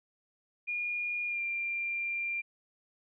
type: tone with pitch glide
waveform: sine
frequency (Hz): 2428 to 2381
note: D#7 to D7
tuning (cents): -43 to +23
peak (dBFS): -31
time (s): 0.67-2.42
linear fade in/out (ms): 20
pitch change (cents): -34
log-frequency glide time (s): 1.27-1.41
effects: none